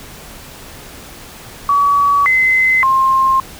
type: tone with pitch steps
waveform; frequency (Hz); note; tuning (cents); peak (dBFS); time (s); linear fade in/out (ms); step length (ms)
sine; 1136 / 2049 / 1061; C#6 / C7 / C6; +42 / -37 / +24; -9; 1.69-3.4; 2; 570
effects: pink hiss -35 dBFS RMS until 3.59 s